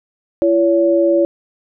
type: tone pair together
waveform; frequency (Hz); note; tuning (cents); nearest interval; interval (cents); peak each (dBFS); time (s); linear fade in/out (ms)
sine; 338.1 / 565.5; E4 / C#5; +44 / +34; major sixth; 890; -13; 0.42-1.25; 0
effects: none